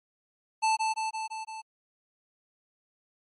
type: tone with echo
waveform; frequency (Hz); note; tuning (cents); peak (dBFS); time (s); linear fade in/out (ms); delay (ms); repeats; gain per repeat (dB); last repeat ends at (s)
square; 880; A5; 0; -23; 0.62-0.77; 20; 170; 5; -3; 1.62
effects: MP3 48 kbps